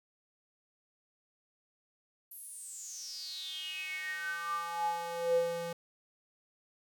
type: tone with high-pass filter sweep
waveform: square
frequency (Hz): 169.8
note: F3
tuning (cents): -48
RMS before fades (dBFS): -37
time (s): 2.31-5.73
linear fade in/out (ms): 5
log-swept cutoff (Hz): 12000 to 340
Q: 9.5
effects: none